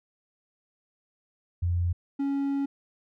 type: tone pair in turn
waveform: sine / triangle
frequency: 87.31 / 278.1 Hz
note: F2 / C#4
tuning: 0 / +6 cents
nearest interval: octave + minor sixth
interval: 2006 cents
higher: second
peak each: -23 dBFS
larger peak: neither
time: 1.62-1.93 / 2.19-2.66 s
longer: second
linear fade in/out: 10 ms
effects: none